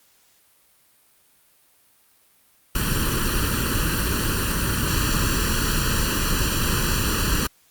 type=noise with comb filter; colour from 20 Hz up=pink; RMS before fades=-22 dBFS; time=2.75-7.47 s; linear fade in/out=5 ms; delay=0.69 ms; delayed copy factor=+0.95; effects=white hiss -59 dBFS RMS until 7.7 s + Opus 48 kbps